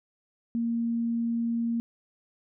sine tone, 232.5 Hz, A#3, 4 cents flat, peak -25 dBFS, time 0.55-1.8 s, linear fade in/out 0 ms, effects none

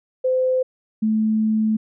sine tone pair in turn, 514 / 217.8 Hz, C5 / A3, -31 / -17 cents, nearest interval octave + minor third, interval 1486 cents, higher first, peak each -16 dBFS, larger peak neither, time 0.24-0.63 / 1.02-1.77 s, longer second, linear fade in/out 10 ms, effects none

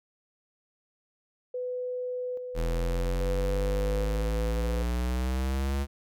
sine tone with tremolo, 499.3 Hz, B4, 19 cents sharp, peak -30 dBFS, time 1.54-4.83 s, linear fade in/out 5 ms, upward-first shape square, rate 0.6 Hz, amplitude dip 40%
square exponential sweep, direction up, 40.74 to 70.2 Hz, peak -27 dBFS, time 2.54-5.87 s, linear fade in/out 50 ms
effects none

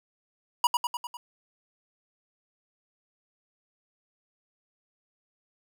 square tone with echo, 966 Hz, B5, 39 cents flat, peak -19 dBFS, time 0.64-0.67 s, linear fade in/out 2 ms, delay 100 ms, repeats 5, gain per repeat -4 dB, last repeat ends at 1.17 s, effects none

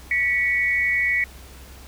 sine tone pair together, 1948 / 2228 Hz, B6 / C#7, -24 / +8 cents, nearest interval major second, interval 232 cents, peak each -21 dBFS, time 0.11-1.24 s, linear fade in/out 2 ms, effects added 65 Hz sine -42 dBFS peak until 1.87 s + pink hiss -46 dBFS RMS until 1.87 s

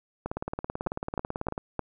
two click trains, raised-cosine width 1 ms, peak -14 / -17 dBFS, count 4 / 25, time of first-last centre 0.87-1.793 / 0.26-1.579 s, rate 3.25 / 18.2 Hz, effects none

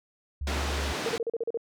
sine tone, 71 Hz, C#2, 42 cents sharp, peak -29 dBFS, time 0.41-0.93 s, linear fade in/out 5 ms
pink band-pass noise, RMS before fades -33 dBFS, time 0.47-1.18 s, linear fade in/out 2 ms, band 210 to 5500 Hz, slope 12 dB/octave
sine tone bursts, 461.4 Hz, A#4, 18 cents flat, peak -26 dBFS, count 8, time 1.06-1.574 s, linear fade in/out 2 ms, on 31 ms, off 38 ms
effects none

